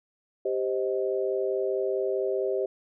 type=chord; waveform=sine; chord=C minor; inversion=second; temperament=just; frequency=392.4 / 523.3 / 627.9 Hz; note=G4 / C5 / Eb5; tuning=+2 / 0 / +16 cents; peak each=-27 / -30 / -32 dBFS; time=0.45-2.66 s; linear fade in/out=5 ms; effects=none